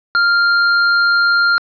square tone, 1396.9 Hz, F6, in tune, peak -11 dBFS, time 0.15-1.58 s, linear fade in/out 0 ms, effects resampled to 11025 Hz + 8-bit

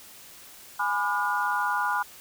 sine chord, G# diminished seventh, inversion none, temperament just, 830.6 / 996.7 / 1196.1 / 1435.3 Hz, G#5 / B5 / D6 / F6, 0 / +16 / +31 / +47 cents, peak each -30 / -28 / -32 / -28 dBFS, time 0.79-2.03 s, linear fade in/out 10 ms, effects white hiss -48 dBFS RMS until 2.2 s

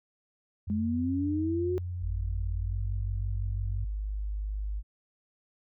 sine tone with pitch glide, 89 to 97.06 Hz, F2 to G2, +33 to -17 cents, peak -32 dBFS, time 0.67-3.85 s, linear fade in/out 10 ms, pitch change +150 cents, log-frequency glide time 2.6-2.79 s
sine linear sweep, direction up, 204.7 to 370 Hz, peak -27 dBFS, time 0.7-1.78 s, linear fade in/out 0 ms
sine tone, 51.1 Hz, G#1, 27 cents flat, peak -30 dBFS, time 2-4.83 s, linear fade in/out 50 ms
effects none

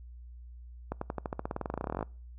accelerating click train, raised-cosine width 1 ms, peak -19 dBFS, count 25, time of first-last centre 0.92-2.028 s, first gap 94 ms, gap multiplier 0.93, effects noise-tail reverb RT60 0.4 s tail -25 dB re dry + added 60 Hz sine -45 dBFS peak until 2.38 s

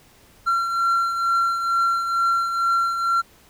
triangle beating tone pair, 1366 / 1368.2 Hz, F6 / F6, -39 / -36 cents, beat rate 2.2 Hz, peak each -17 / -26 dBFS, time 0.46-3.22 s, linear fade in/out 20 ms, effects pink hiss -53 dBFS RMS until 3.49 s

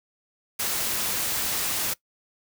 white noise, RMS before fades -27 dBFS, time 0.59-1.94 s, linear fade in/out 10 ms, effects noise-tail reverb RT60 0.1 s tail -21 dB re dry

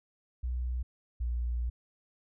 sine tone pair in turn, 61.74 / 59.64 Hz, B1 / A#1, 0 / +40 cents, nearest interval minor second, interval 60 cents, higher first, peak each -30 / -29 dBFS, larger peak second, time 0.43-0.83 / 1.2-1.7 s, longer second, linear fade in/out 10 ms, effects none

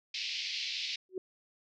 white band-pass noise, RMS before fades -37 dBFS, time 0.14-0.96 s, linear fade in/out 5 ms, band 2200 to 5100 Hz, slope 48 dB/octave
sine tone with exponential growth, 372.7 Hz, F#4, 13 cents sharp, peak -29 dBFS, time 1.09-1.18 s, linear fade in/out 2 ms, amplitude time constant 18 ms
effects none

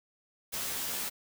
white noise with comb filter, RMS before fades -35 dBFS, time 0.52-1.1 s, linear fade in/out 20 ms, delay 14 ms, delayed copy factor -0.75, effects none

